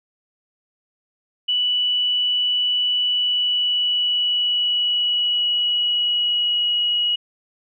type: tone with pitch glide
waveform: sine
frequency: 2960 to 2907 Hz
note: F#7 to F#7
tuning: 0 to -31 cents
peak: -17 dBFS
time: 1.48-7.16 s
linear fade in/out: 10 ms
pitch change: -31 cents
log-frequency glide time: 3.04-6.75 s
effects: none